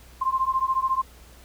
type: beating tone pair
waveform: sine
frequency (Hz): 1046.5 / 1060.5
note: C6 / C6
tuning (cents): 0 / +23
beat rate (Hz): 14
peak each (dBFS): -24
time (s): 0.21-1.02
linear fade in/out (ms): 10
effects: added 60 Hz sine -48 dBFS peak until 1.44 s + pink hiss -52 dBFS RMS until 1.44 s